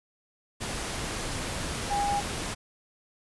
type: tone in noise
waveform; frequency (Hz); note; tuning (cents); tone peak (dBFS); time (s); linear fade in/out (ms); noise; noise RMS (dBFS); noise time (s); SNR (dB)
sine; 812; G#5; -39; -25; 1.9-2.21; 20; pink; -33; 0.6-2.55; +5
effects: resampled to 24000 Hz